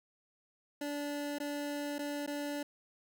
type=tone with dropouts; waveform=25% pulse; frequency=289.9 Hz; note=D4; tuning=22 cents flat; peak=-32 dBFS; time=0.81-2.63 s; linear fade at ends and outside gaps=5 ms; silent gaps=1.385-1.4 / 1.984-1.99 / 2.264-2.275 s; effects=none